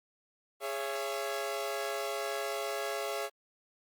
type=chord; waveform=sawtooth; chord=C# minor; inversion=second; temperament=equal with one note detuned; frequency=415.3 / 554.4 / 674.3 Hz; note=G#4 / C#5 / E5; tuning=0 / 0 / +39 cents; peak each=-34 dBFS; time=0.6-3.3 s; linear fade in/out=50 ms; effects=Opus 32 kbps